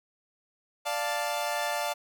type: chord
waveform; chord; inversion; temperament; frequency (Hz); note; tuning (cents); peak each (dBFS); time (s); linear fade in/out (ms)
sawtooth; D minor; none; equal; 587.3 / 698.5 / 880; D5 / F5 / A5; 0 / 0 / 0; -29; 0.85-1.94; 20
effects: none